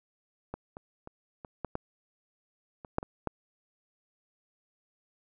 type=clicks; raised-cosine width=1 ms; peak=-22 / -28 / -29 / -28 / -19 / -18 / -29 / -12 / -24 / -16 dBFS; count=10; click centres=0.54 / 0.769 / 1.074 / 1.448 / 1.647 / 1.754 / 2.848 / 2.984 / 3.029 / 3.273 s; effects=none